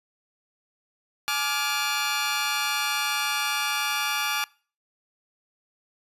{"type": "chord", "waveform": "15% pulse", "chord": "D diminished", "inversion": "second", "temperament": "just", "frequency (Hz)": [845.8, 1174.7, 1409.6], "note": ["Ab5", "D6", "F6"], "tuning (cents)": [31, 0, 16], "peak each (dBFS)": [-24, -22, -22], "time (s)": [1.28, 4.44], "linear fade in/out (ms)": 0, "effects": ["noise-tail reverb RT60 0.4 s tail -24 dB re dry", "resampled to 32000 Hz"]}